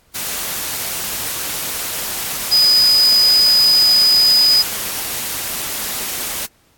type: tone in noise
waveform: sine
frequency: 4978 Hz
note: D#8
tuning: in tune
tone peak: -9 dBFS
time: 2.51-4.63 s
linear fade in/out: 20 ms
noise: white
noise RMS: -23 dBFS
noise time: 0.14-6.47 s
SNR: +11 dB
effects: pink hiss -56 dBFS RMS until 6.77 s + AAC 64 kbps